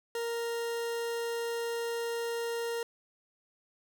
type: tone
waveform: 40% pulse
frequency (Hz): 466.2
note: A#4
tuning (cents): 0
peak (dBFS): -31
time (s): 0.15-2.83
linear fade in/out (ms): 2
effects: none